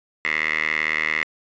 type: tone with band-pass filter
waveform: 10% pulse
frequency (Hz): 77.78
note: D#2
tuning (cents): 0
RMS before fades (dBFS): -23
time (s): 0.25-1.23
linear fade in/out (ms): 0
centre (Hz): 2100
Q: 8.8
effects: resampled to 16000 Hz